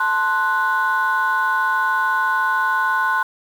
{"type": "chord", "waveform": "sine", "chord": "F# diminished", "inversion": "first", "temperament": "equal", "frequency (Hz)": [880, 1046.5, 1480], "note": ["A5", "C6", "F#6"], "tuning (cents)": [0, 0, 0], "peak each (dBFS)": [-23, -19, -18], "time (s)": [0, 3.23], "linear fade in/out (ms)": 5, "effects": ["tanh soft clip ceiling -10 dBFS", "7-bit"]}